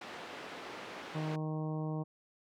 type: band-pass noise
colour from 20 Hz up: pink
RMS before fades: -46 dBFS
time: 0.01-1.36 s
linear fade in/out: 5 ms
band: 310 to 3100 Hz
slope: 12 dB/octave
type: harmonic tone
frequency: 155.56 Hz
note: D#3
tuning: in tune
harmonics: 1 / 2 / 3 / 4 / 5 / 6 / 7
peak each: -35 / -41 / -45 / -47 / -49 / -51 / -52 dBFS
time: 1.14-2.04 s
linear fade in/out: 20 ms
effects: none